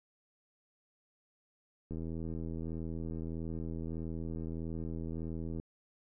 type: click train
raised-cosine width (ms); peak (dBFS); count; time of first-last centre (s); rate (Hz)
3; -28; 302; 1.91-5.599; 81.6
effects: none